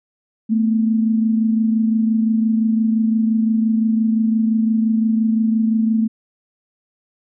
sine tone pair together, 221.1 / 246.9 Hz, A3 / B3, +9 / 0 cents, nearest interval major second, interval 191 cents, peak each -14 / -24 dBFS, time 0.49-6.08 s, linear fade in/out 20 ms, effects none

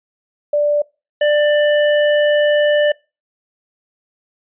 sine / square tone pair in turn, 588 / 592.1 Hz, D5 / D5, +2 / +14 cents, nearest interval unison, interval 12 cents, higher second, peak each -12 dBFS, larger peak neither, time 0.53-0.82 / 1.21-2.92 s, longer second, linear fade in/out 5 ms, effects noise-tail reverb RT60 0.3 s tail -25 dB re dry + resampled to 8000 Hz

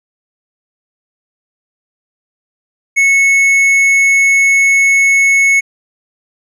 sine tone with tanh clipping, 2200 Hz, C#7, 14 cents flat, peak -8 dBFS, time 2.96-5.61 s, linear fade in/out 20 ms, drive 8 dB, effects none

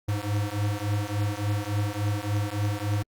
square beating tone pair, 101.7 / 105.2 Hz, G#2 / G#2, -36 / +23 cents, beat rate 3.5 Hz, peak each -29 dBFS, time 0.08-3.03 s, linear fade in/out 10 ms, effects Opus 48 kbps

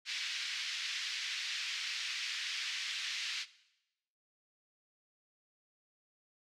pink band-pass noise, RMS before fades -39 dBFS, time 0.05-3.46 s, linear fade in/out 50 ms, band 2000 to 5300 Hz, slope 24 dB/octave, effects noise-tail reverb RT60 0.9 s tail -18 dB re dry

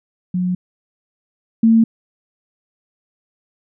sine tone pair in turn, 181 / 225.9 Hz, F#3 / A3, -38 / +46 cents, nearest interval major third, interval 384 cents, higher second, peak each -16 / -8 dBFS, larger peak second, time 0.34-0.55 / 1.63-1.84 s, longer neither, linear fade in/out 5 ms, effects none

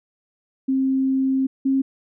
sine tone pair in turn, 265.7 / 268.6 Hz, C4 / C4, +27 / +46 cents, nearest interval unison, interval 19 cents, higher second, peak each -17 / -16 dBFS, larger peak second, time 0.68-1.47 / 1.65-1.82 s, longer first, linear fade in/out 10 ms, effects none

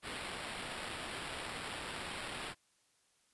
violet noise with sample-and-hold, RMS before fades -43 dBFS, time 0.02-2.55 s, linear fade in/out 50 ms, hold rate 6300 Hz, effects white hiss -73 dBFS RMS until 3.33 s + resampled to 24000 Hz

